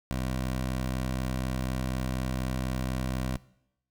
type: tone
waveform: 15% pulse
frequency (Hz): 64.1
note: C2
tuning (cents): -35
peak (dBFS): -23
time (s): 0.11-3.37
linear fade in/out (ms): 0
effects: noise-tail reverb RT60 0.8 s tail -20 dB re dry